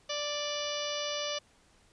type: harmonic tone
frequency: 587.3 Hz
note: D5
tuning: in tune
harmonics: 1 / 2 / 3 / 4 / 5 / 6 / 7 / 8 / 9 / 10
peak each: -36 / -42 / -46 / -44 / -39 / -41 / -47 / -43 / -46 / -43 dBFS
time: 0.09-1.39 s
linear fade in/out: 10 ms
effects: pink hiss -64 dBFS RMS until 1.92 s + resampled to 22050 Hz